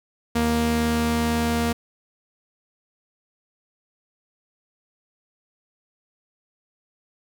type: tone pair together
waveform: sawtooth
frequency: 78.09 / 234 Hz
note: D#2 / A#3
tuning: +7 / +7 cents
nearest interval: octave + perfect fifth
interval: 1900 cents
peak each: -23 / -17 dBFS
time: 0.35-1.73 s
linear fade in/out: 10 ms
effects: none